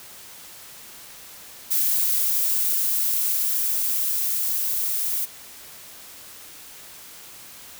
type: noise with level ramp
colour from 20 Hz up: violet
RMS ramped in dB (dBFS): -21 to -25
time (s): 1.7-5.26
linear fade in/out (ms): 20
effects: white hiss -43 dBFS RMS until 7.79 s